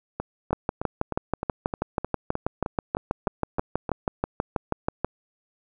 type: two click trains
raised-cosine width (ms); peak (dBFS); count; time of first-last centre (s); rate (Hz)
1; -14 / -9; 13 / 29; 0.2-3.892 / 0.53-5.046; 3.25 / 6.2
effects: none